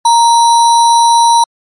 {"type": "tone with sample-and-hold", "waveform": "sine", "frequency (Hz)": 932.3, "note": "A#5", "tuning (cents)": 0, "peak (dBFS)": -4, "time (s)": [0.05, 1.44], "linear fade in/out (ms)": 5, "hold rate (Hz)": 4900, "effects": ["MP3 48 kbps"]}